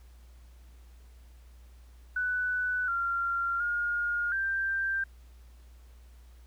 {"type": "tone with pitch steps", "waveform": "sine", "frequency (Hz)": [1490, 1382, 1425, 1576], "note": ["F#6", "F6", "F6", "G6"], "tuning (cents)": [12, -19, 34, 9], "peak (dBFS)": -27, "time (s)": [2.16, 5.04], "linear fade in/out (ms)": 5, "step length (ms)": 720, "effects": ["added 60 Hz sine -50 dBFS peak until 6.46 s", "pink hiss -65 dBFS RMS until 6.46 s"]}